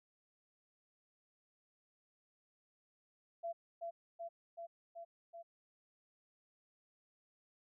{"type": "tone with echo", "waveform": "sine", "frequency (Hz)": 677, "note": "E5", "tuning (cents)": 46, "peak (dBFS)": -38, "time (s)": [3.43, 3.53], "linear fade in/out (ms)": 20, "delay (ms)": 380, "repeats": 5, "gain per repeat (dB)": -2, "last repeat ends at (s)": 5.43, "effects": []}